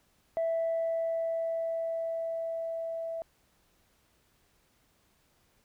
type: tone with level ramp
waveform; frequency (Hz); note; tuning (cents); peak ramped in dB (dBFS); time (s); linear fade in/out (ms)
sine; 659.3; E5; 0; -25 to -33; 0.37-3.22; 0
effects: tanh soft clip ceiling -24 dBFS + pink hiss -69 dBFS RMS until 5.64 s